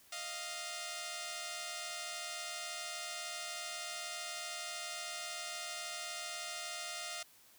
5% pulse tone pair together, 622.3 / 698.5 Hz, D#5 / F5, 0 / 0 cents, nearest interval major second, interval 200 cents, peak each -34 / -31 dBFS, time 0.12-7.23 s, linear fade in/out 5 ms, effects white hiss -63 dBFS RMS until 7.58 s

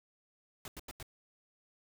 pink noise bursts, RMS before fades -45 dBFS, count 4, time 0.65-1.028 s, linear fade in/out 2 ms, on 30 ms, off 86 ms, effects none

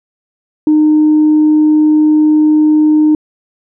sine tone, 306 Hz, D#4, 29 cents flat, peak -4 dBFS, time 0.67-3.15 s, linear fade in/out 2 ms, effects tanh soft clip ceiling -2 dBFS

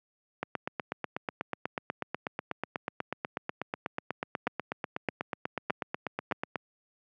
two click trains, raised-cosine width 0.5 ms, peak -16 / -13 dBFS, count 51 / 4, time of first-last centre 0.43-6.557 / 4.47-6.322 s, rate 8.16 / 1.62 Hz, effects high-pass 150 Hz 12 dB/octave

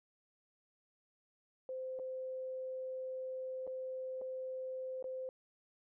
sine tone with dropouts, 518 Hz, C5, 17 cents flat, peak -39 dBFS, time 1.69-5.29 s, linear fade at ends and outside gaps 1 ms, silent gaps 1.99-1.996 / 3.668-3.675 / 4.214-4.218 / 5.026-5.042 s, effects none

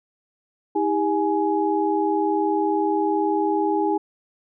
sine tone cluster, 320.6 / 400.6 / 838 Hz, E4 / G4 / G#5, -48 / +38 / +15 cents, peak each -23 dBFS, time 0.75-3.98 s, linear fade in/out 10 ms, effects none

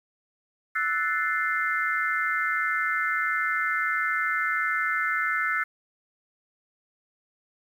sine chord, F# half-diminished seventh, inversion third, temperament equal, 1318.5 / 1480 / 1760 / 2093 Hz, E6 / F#6 / A6 / C7, 0 / 0 / 0 / 0 cents, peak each -29 dBFS, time 0.75-5.64 s, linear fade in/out 10 ms, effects 9-bit

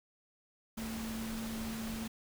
sine tone in noise, 223.6 Hz, A3, 28 cents sharp, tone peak -38 dBFS, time 0.77-2.08 s, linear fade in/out 10 ms, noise pink, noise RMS -44 dBFS, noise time 0.77-2.08 s, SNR +3 dB, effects none

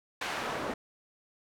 pink noise with band-pass filter sweep, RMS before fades -35 dBFS, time 0.21-0.74 s, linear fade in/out 5 ms, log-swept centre 1800 to 560 Hz, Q 0.72, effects none

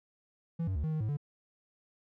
triangle tone with pitch steps, 166.2 / 94.9 / 73 / 157.2 / 155.8 / 107.7 / 145.3 Hz, E3 / F#2 / D2 / D#3 / D#3 / A2 / D3, +15 / +44 / -10 / +18 / +3 / -37 / -18 cents, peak -28 dBFS, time 0.59-1.171 s, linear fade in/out 10 ms, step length 83 ms, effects none

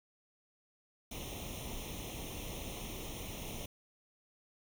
pink noise with comb filter, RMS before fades -43 dBFS, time 1.11-3.66 s, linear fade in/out 5 ms, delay 0.32 ms, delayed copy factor +0.85, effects none

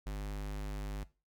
square tone, 50.6 Hz, G#1, 44 cents flat, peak -37 dBFS, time 0.06-1.04 s, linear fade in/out 10 ms, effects noise-tail reverb RT60 0.3 s tail -18 dB re dry

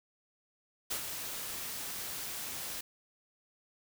white noise with ADSR envelope, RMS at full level -34 dBFS, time 0.9-2.81 s, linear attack 12 ms, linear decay 90 ms, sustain -6 dB, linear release 5 ms, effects none

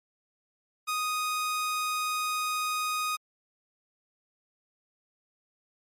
sawtooth tone, 1244.5 Hz, D#6, in tune, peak -24 dBFS, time 0.87-3.17 s, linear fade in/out 20 ms, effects MP3 64 kbps

